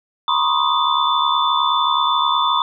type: tone cluster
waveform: sine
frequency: 951 / 1019 / 1090 / 1244 / 3519 Hz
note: A#5 / C6 / C#6 / D#6 / A7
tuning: +34 / -46 / -29 / -1 / 0 cents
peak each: -21 dBFS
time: 0.28-2.62 s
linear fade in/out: 2 ms
effects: none